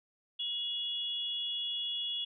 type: tone pair together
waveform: sine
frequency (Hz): 2880 / 3371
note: F#7 / G#7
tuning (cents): -47 / +25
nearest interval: minor third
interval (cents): 272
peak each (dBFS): -39 / -34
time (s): 0.39-2.25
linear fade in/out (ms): 10
effects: none